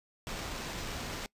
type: noise with sample-and-hold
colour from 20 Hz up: pink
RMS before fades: -39 dBFS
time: 0.27-1.26 s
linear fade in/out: 0 ms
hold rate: 11025 Hz
effects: noise-tail reverb RT60 0.1 s tail -23 dB re dry + resampled to 32000 Hz